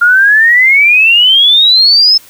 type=exponential sweep; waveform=sine; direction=up; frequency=1396.9 to 5274 Hz; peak=-3 dBFS; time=0.01-2.18 s; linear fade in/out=10 ms; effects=white hiss -39 dBFS RMS until 2.29 s